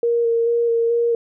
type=tone with vibrato; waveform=sine; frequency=466.2 Hz; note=A#4; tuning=in tune; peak=-15 dBFS; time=0.03-1.15 s; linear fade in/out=2 ms; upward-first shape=square; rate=2.3 Hz; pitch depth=14 cents each way; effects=none